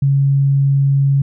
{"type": "tone", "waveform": "sine", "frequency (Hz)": 138.5, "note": "C#3", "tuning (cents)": -1, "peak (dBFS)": -10, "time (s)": [0.02, 1.22], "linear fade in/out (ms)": 5, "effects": []}